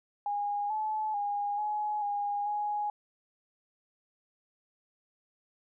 sine tone with pitch steps, 819 / 862 / 817 / 842 / 817 / 832 Hz, G#5 / A5 / G#5 / G#5 / G#5 / G#5, -24 / -36 / -29 / +24 / -29 / +3 cents, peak -29 dBFS, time 0.26-2.9 s, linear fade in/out 2 ms, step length 440 ms, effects none

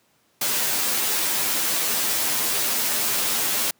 white noise with comb filter, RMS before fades -23 dBFS, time 0.41-3.71 s, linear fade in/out 5 ms, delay 11 ms, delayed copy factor -0.9, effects pink hiss -63 dBFS RMS until 3.79 s + high-pass 150 Hz 12 dB/octave

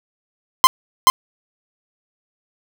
45% pulse tone with echo, 1039 Hz, C6, 12 cents flat, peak -5 dBFS, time 0.64-0.67 s, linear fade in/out 0 ms, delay 430 ms, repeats 1, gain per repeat -2 dB, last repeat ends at 1.1 s, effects none

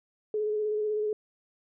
sine tone with vibrato, 424.8 Hz, G#4, 39 cents sharp, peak -26 dBFS, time 0.34-1.13 s, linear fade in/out 2 ms, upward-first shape square, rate 16 Hz, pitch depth 19 cents each way, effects none

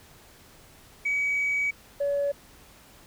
sine tone pair in turn, 2271 / 567.8 Hz, C#7 / C#5, +41 / +41 cents, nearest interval 2 octaves, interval 2400 cents, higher first, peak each -22 dBFS, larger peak neither, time 1.05-1.71 / 2-2.32 s, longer first, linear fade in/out 10 ms, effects tanh soft clip ceiling -20 dBFS + pink hiss -53 dBFS RMS until 3.06 s

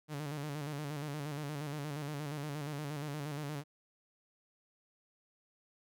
sawtooth tone with vibrato, 146.83 Hz, D3, in tune, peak -34 dBFS, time 0.08-3.64 s, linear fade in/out 50 ms, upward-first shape square, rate 8.5 Hz, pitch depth 65 cents each way, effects none

